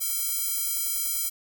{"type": "tone with high-pass filter", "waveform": "square", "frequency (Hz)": 455.2, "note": "A#4", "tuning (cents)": -41, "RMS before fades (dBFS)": -28, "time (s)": [0, 1.3], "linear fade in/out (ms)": 20, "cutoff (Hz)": 10000, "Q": 0.71, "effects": []}